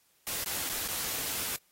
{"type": "noise with dropouts", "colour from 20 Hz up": "white", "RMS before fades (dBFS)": -34, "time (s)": [0.27, 1.56], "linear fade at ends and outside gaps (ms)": 0, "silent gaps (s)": [[0.439, 0.46], [0.692, 0.697], [0.877, 0.887]], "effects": ["white hiss -68 dBFS RMS until 1.71 s", "AAC 48 kbps"]}